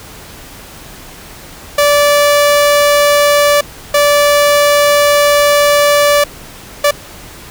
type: tone bursts at uneven times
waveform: sawtooth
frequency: 581 Hz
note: D5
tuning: 19 cents flat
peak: -3 dBFS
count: 3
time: 1.78-3.61 / 3.94-6.24 / 6.84-6.91 s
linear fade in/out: 5 ms
effects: pink hiss -33 dBFS RMS until 7.5 s